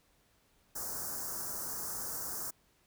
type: band-stop noise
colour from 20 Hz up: white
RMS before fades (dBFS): -39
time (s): 0.75-2.51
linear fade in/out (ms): 10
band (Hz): 1600 to 5200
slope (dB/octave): 48
effects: pink hiss -70 dBFS RMS until 2.86 s